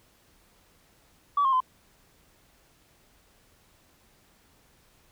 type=tone with pitch steps; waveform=sine; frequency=1145 / 1068 / 1025 Hz; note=D6 / C6 / C6; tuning=-44 / +35 / -36 cents; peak=-19 dBFS; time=1.37-1.604 s; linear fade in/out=5 ms; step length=78 ms; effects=tanh soft clip ceiling -16 dBFS + pink hiss -62 dBFS RMS until 5.11 s